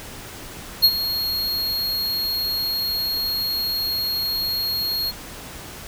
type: tone with ADSR envelope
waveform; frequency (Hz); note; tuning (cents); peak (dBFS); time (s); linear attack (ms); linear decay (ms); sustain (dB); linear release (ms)
square; 4283; C8; +40; -9; 0.82-5.12; 24; 57; -13; 31
effects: pink hiss -37 dBFS RMS until 5.87 s